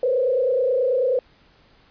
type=tone with frequency modulation; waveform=sine; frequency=511 Hz; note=C5; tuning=41 cents flat; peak=-17 dBFS; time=0.03-1.19 s; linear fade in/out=2 ms; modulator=29.3 Hz; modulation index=1.2; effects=pink hiss -56 dBFS RMS until 1.9 s + resampled to 11025 Hz